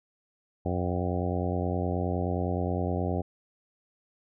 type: harmonic tone with a mistuned harmonic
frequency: 89.6 Hz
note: F2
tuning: 45 cents sharp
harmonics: 1 / 2 / 3 / 4 / 5 / 6 / 7 / 8 / 9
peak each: -30 / -33 / -35 / -36 / -37 / -38 / -38 / -39 / -40 dBFS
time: 0.65-3.22 s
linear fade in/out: 10 ms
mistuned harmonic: 9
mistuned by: -50 cents
effects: none